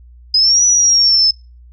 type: linear two-way sweep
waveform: sine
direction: up then down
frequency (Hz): 4982 to 5920 to 5210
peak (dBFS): -8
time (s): 0.34-1.31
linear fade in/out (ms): 5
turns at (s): 0.65
effects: noise-tail reverb RT60 0.3 s tail -25 dB re dry + added 60 Hz sine -38 dBFS peak until 1.72 s